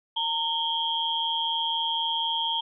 sine tone cluster, 917 / 3150 / 3314 Hz, A#5 / G7 / G#7, -29 / +8 / -4 cents, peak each -29 dBFS, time 0.16-2.61 s, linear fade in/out 10 ms, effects none

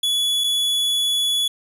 45% pulse tone pair in turn, 3406 / 3406 Hz, G#7 / G#7, +43 / +43 cents, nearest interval unison, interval 0 cents, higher neither, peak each -18 dBFS, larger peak neither, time 0.03-0.44 / 0.44-1.48 s, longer second, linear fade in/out 5 ms, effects resampled to 32000 Hz + 9-bit

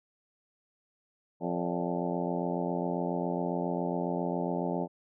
harmonic tone with a mistuned harmonic, 87.31 Hz, F2, in tune, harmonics 2 / 3 / 4 / 5 / 6 / 7 / 8 / 9 / 10, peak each -34 / -36 / -37 / -38 / -39 / -39 / -40 / -41 / -41 dBFS, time 1.4-4.88 s, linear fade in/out 50 ms, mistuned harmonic 6, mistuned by +100 cents, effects none

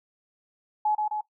sine tone with echo, 849 Hz, G#5, 38 cents sharp, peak -21 dBFS, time 0.85-0.95 s, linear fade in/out 5 ms, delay 130 ms, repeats 2, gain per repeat -3 dB, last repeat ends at 1.21 s, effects noise-tail reverb RT60 0.1 s tail -17 dB re dry

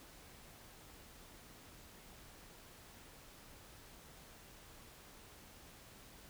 silence, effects pink hiss -58 dBFS RMS until 6.29 s

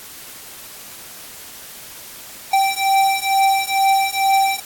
square beating tone pair, 778 / 780.2 Hz, G5 / G5, -13 / -8 cents, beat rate 2.2 Hz, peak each -18 dBFS, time 2.53-4.6 s, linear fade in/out 5 ms, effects white hiss -37 dBFS RMS until 4.65 s + AAC 64 kbps

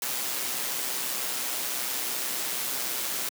white noise with amplitude modulation, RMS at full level -29 dBFS, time 0.02-3.29 s, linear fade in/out 2 ms, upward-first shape sine, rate 126 Hz, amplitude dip 35%, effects high-pass 200 Hz 12 dB/octave

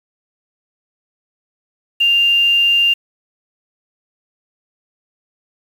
sine tone with quantisation, 2794 Hz, F7, in tune, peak -10 dBFS, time 2-2.94 s, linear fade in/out 10 ms, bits 6, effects none

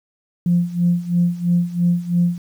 sine tone with tremolo, 174.3 Hz, F3, 3 cents flat, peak -11 dBFS, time 0.46-2.38 s, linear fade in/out 2 ms, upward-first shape sine, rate 3 Hz, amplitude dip 85%, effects tanh soft clip ceiling -7 dBFS + 8-bit

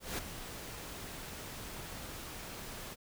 pink noise with ADSR envelope, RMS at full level -36 dBFS, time 0-2.96 s, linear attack 180 ms, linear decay 14 ms, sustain -9 dB, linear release 38 ms, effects none

